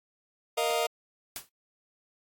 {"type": "chord", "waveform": "sawtooth", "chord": "Bb suspended fourth", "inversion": "none", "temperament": "just", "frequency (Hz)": [466.2, 621.6, 699.2], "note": ["Bb4", "Eb5", "F5"], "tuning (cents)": [0, -2, 2], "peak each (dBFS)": -26, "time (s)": [0.57, 0.87], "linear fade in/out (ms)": 10}
{"type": "noise with exponential decay", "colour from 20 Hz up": "white", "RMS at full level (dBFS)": -33, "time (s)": [1.36, 1.49], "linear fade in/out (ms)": 0, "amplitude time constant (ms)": 28}
{"effects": ["AAC 64 kbps"]}